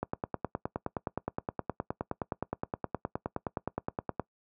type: click train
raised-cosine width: 1 ms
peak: -17 dBFS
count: 41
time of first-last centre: 0.03-4.197 s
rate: 9.6 Hz
effects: noise-tail reverb RT60 0.1 s tail -21 dB re dry + high-pass 80 Hz 12 dB/octave